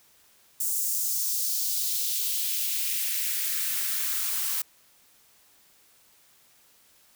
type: noise with high-pass filter sweep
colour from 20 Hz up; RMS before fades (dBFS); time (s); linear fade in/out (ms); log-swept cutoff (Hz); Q
blue; -28; 0.6-4.62; 5; 7800 to 1000; 1.6
effects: white hiss -60 dBFS RMS until 7.15 s